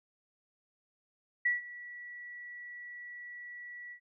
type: tone with ADSR envelope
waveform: sine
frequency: 1944 Hz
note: B6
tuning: 28 cents flat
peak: -24 dBFS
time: 1.45-4 s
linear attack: 9 ms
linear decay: 150 ms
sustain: -19 dB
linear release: 84 ms
effects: none